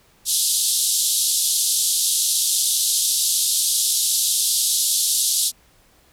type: band-pass noise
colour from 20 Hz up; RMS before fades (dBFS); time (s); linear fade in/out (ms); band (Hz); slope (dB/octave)
white; -20; 0.25-5.52; 50; 3400 to 12000; 48
effects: pink hiss -56 dBFS RMS until 6.12 s